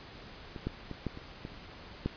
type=clicks; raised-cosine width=3 ms; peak=-27 / -19 / -26 / -19 / -30 / -27 / -17 dBFS; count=7; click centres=0.562 / 0.67 / 0.913 / 1.067 / 1.174 / 1.451 / 2.06 s; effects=pink hiss -49 dBFS RMS until 2.16 s + resampled to 11025 Hz